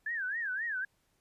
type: tone with vibrato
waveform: sine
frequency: 1679 Hz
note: G#6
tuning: 18 cents sharp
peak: -32 dBFS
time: 0.06-0.85 s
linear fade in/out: 5 ms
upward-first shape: sine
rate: 3.8 Hz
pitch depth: 210 cents each way
effects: pink hiss -74 dBFS RMS until 1.2 s + resampled to 32000 Hz